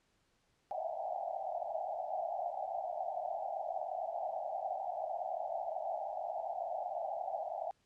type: band-pass noise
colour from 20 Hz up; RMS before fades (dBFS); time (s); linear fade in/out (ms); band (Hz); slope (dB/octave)
white; -39; 0.71-7.71; 0; 620 to 800; 96
effects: pink hiss -75 dBFS RMS until 7.85 s + low-pass 8000 Hz 12 dB/octave